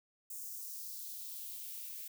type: noise with high-pass filter sweep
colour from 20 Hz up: violet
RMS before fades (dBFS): -45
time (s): 0.3-2.08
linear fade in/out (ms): 5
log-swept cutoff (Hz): 7300 to 2000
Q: 1.7
effects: none